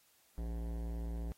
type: tone with hard clipping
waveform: sine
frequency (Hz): 57.1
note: A#1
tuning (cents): -35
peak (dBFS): -39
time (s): 0.38-1.32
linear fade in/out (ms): 0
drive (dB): 17
effects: white hiss -69 dBFS RMS until 1.37 s + AAC 48 kbps